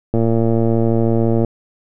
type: click train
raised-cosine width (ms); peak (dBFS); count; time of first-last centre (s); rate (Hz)
2; -4; 150; 0.14-1.447; 114
effects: none